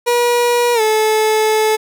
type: tone with pitch glide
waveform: 30% pulse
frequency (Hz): 481.4 to 433.9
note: B4 to A4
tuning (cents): -44 to -24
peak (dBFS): -9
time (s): 0.06-1.77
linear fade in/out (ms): 20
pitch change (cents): -180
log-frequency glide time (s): 0.74-0.81
effects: none